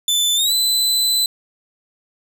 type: tone with pitch glide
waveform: sawtooth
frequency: 3517 to 4017 Hz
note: A7 to B7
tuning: -1 to +29 cents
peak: -12 dBFS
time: 0.08-1.26 s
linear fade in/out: 2 ms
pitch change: +230 cents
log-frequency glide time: 0.35-0.53 s
effects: none